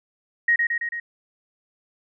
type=tone with echo; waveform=sine; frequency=1879 Hz; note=A#6; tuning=13 cents sharp; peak=-15 dBFS; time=0.48-0.56 s; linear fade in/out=5 ms; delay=110 ms; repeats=4; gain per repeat=-3 dB; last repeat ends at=1 s; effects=none